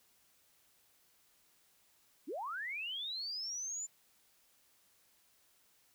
sine linear sweep, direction up, 232 to 7180 Hz, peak -38 dBFS, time 2.27-3.87 s, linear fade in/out 20 ms, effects white hiss -70 dBFS RMS until 5.94 s

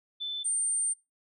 sine tone pair in turn, 3520 / 8870 Hz, A7 / C#9, 0 / 0 cents, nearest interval octave + major third, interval 1600 cents, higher second, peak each -31 / -26 dBFS, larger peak second, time 0.2-0.44 / 0.44-0.94 s, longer second, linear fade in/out 20 ms, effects noise-tail reverb RT60 0.2 s tail -20 dB re dry

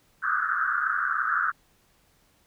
white band-pass noise, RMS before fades -26 dBFS, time 0.22-1.52 s, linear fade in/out 20 ms, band 1200 to 1600 Hz, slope 96 dB/octave, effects pink hiss -64 dBFS RMS until 2.46 s

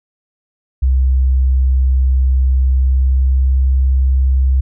sine tone with pitch glide, 65 to 65.72 Hz, C2 to C2, -11 to +8 cents, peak -9 dBFS, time 0.82-4.61 s, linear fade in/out 10 ms, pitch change +19 cents, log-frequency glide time 2.5-3.63 s, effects none

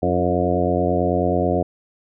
harmonic tone with a mistuned harmonic, 89.2 Hz, F2, 37 cents sharp, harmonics 1 / 2 / 3 / 4 / 5 / 6 / 7 / 8, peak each -25 / -25 / -25 / -25 / -25 / -25 / -25 / -25 dBFS, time 0.02-1.63 s, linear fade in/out 10 ms, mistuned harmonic 4, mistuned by -40 cents, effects none

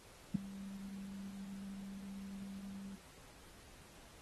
sine tone with ADSR envelope, 196 Hz, G3, in tune, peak -25 dBFS, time 0.34-2.96 s, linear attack 14 ms, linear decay 5 ms, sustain -20 dB, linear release 14 ms, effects pink hiss -60 dBFS RMS until 4.21 s + AAC 32 kbps

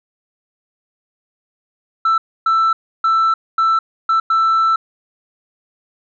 sine tone bursts at uneven times, 1328 Hz, E6, 12 cents sharp, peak -9 dBFS, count 6, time 2.05-2.18 / 2.46-2.73 / 3.04-3.34 / 3.58-3.79 / 4.09-4.2 / 4.3-4.76 s, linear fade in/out 5 ms, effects tanh soft clip ceiling -10 dBFS

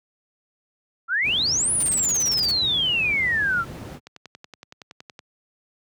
sine exponential two-way sweep, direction up then down, 1318.5 to 10270 to 1318.5 Hz, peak -19 dBFS, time 1.08-3.65 s, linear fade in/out 50 ms, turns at 1.72 s
brown noise, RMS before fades -31 dBFS, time 1.22-4 s, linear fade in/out 50 ms
white noise bursts, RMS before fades -34 dBFS, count 13, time 1.8-2.514 s, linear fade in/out 2 ms, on 30 ms, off 27 ms
click train, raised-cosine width 0.2 ms, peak -23 dBFS, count 13, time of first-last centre 4.07-5.191 s, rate 10.7 Hz
effects high-pass 100 Hz 12 dB/octave

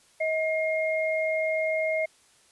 sine tone pair together, 635 / 2134 Hz, D#5 / C7, +35 / +34 cents, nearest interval octave + major sixth, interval 2099 cents, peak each -25 / -29 dBFS, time 0.2-2.06 s, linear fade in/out 10 ms, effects white hiss -60 dBFS RMS until 2.51 s + resampled to 24000 Hz

